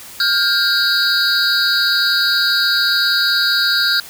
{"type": "tone cluster", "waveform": "triangle", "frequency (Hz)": [1413, 1586, 3898, 4379, 4822], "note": ["F6", "G6", "B7", "C#8", "D8"], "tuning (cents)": [20, 20, -23, -22, 45], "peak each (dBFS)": -18, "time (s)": [0.2, 4], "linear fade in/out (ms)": 2, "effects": ["white hiss -36 dBFS RMS until 4.09 s"]}